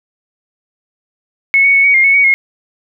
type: tone with pitch steps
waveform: sine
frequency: 2196 / 2228 / 2210 / 2246 / 2122 / 2207 / 2245 / 2158 Hz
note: C#7 / C#7 / C#7 / C#7 / C7 / C#7 / C#7 / C#7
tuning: -17 / +8 / -6 / +22 / +24 / -8 / +21 / -47 cents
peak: -6 dBFS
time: 1.54-2.34 s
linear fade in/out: 0 ms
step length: 100 ms
effects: none